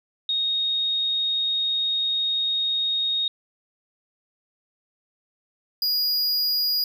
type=tone pair in turn; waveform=sine / square; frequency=3729 / 4883 Hz; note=A#7 / D#8; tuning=0 / -33 cents; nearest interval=perfect fourth; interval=467 cents; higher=second; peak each=-21 dBFS; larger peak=neither; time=0.29-3.28 / 5.82-6.84 s; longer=first; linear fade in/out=2 ms; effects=none